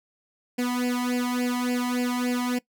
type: tone with flanger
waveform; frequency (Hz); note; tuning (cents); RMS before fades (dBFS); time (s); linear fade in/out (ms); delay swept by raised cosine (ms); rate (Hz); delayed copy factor
sawtooth; 246.9; B3; 0; -26; 0.58-2.59; 10; 0.4 to 1; 3.5; +0.9
effects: noise-tail reverb RT60 0.1 s tail -20 dB re dry